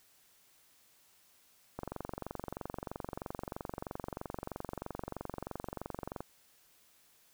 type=click train; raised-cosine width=1 ms; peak=-24 dBFS; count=103; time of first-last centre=1.79-6.206 s; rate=23.1 Hz; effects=white hiss -66 dBFS RMS until 7.33 s